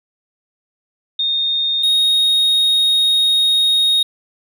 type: tone pair in turn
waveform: sine / triangle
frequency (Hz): 3678 / 3734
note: A#7 / A#7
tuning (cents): -24 / +2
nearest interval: unison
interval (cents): 26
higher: second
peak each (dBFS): -15 / -10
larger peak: second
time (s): 1.19-1.83 / 1.83-4.03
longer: second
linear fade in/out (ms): 5
effects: none